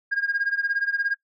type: tone with tremolo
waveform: sine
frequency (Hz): 1625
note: G#6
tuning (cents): -38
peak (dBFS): -17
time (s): 0.11-1.15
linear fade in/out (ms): 20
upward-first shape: sine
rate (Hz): 17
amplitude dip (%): 85
effects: noise-tail reverb RT60 0.1 s tail -22 dB re dry + tanh soft clip ceiling -17 dBFS